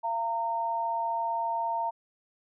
sine tone pair together, 683 / 917.9 Hz, F5 / A#5, -39 / -27 cents, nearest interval perfect fourth, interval 512 cents, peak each -33 / -28 dBFS, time 0.03-1.91 s, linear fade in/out 20 ms, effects none

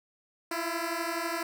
10% pulse beating tone pair, 329.6 / 341.6 Hz, E4 / F4, 0 / -38 cents, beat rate 12 Hz, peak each -25 dBFS, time 0.51-1.43 s, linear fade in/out 5 ms, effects none

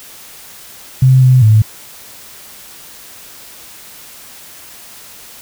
sine tone with pitch steps, 130.3 / 128.2 / 108.6 Hz, C3 / C3 / A2, -7 / -35 / -22 cents, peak -4 dBFS, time 1.02-1.62 s, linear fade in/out 5 ms, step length 200 ms, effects white hiss -36 dBFS RMS until 5.41 s

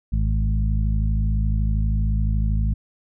harmonic tone with a mistuned harmonic, 53.4 Hz, G#1, 49 cents sharp, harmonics 1 / 2 / 3 / 4, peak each -19 / -25 / -29 / -31 dBFS, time 0.12-2.74 s, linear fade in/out 10 ms, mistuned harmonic 1, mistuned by +42 cents, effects none

